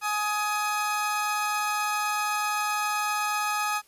30% pulse tone pair together, 840 / 1256.1 Hz, G#5 / D#6, +19 / +16 cents, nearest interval perfect fifth, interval 697 cents, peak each -26 / -25 dBFS, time 0.01-3.82 s, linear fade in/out 50 ms, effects white hiss -60 dBFS RMS until 3.87 s + resampled to 32000 Hz

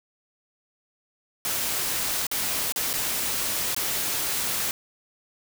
white noise with dropouts, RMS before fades -27 dBFS, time 1.45-4.71 s, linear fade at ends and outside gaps 1 ms, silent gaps 2.268-2.314 / 2.722-2.76 / 2.931-2.937 / 3.747-3.764 s, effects none

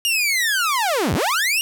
sawtooth linear two-way sweep, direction down then up, 2870 to 64.9 to 2870 Hz, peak -14 dBFS, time 0.05-1.61 s, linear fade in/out 0 ms, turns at 1.14 s, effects none

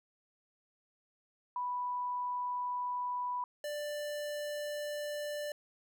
sine / square tone pair in turn, 987 / 590.3 Hz, B5 / D5, -1 / +9 cents, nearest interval major sixth, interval 890 cents, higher first, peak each -33 / -37 dBFS, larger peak first, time 1.56-3.44 / 3.64-5.52 s, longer neither, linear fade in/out 2 ms, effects none

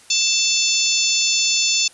harmonic tone, 883 Hz, A5, 6 cents sharp, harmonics 3 / 4 / 5 / 6 / 7 / 8, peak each -23 / -23 / -23 / -23 / -23 / -23 dBFS, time 0.1-1.88 s, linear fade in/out 5 ms, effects white hiss -48 dBFS RMS until 1.93 s + resampled to 24000 Hz

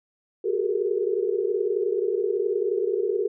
sine tone cluster, 371.1 / 402.7 / 421.5 / 465.9 Hz, F#4 / G4 / G#4 / A#4, +5 / +47 / +26 / -1 cents, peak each -27 / -27 / -28 / -28 dBFS, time 0.44-3.28 s, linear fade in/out 10 ms, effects none

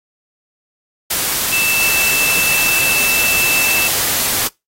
sine tone in noise, 2648 Hz, E7, 7 cents sharp, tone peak -15 dBFS, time 1.52-3.88 s, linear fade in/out 10 ms, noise white, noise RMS -17 dBFS, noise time 1.1-4.48 s, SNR -1 dB, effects noise-tail reverb RT60 0.2 s tail -23 dB re dry + AAC 48 kbps

